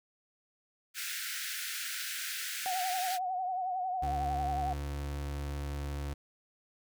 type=high-pass noise; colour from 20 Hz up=pink; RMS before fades=-38 dBFS; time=0.94-3.19 s; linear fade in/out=50 ms; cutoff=1400 Hz; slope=96 dB/octave
type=tone with vibrato; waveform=sine; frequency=740 Hz; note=F#5; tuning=in tune; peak=-31 dBFS; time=2.66-4.73 s; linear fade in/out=0 ms; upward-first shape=triangle; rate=11 Hz; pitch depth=71 cents each way
type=tone; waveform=35% pulse; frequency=71.3 Hz; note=C#2; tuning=49 cents sharp; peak=-33 dBFS; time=4.02-6.14 s; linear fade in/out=10 ms
effects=none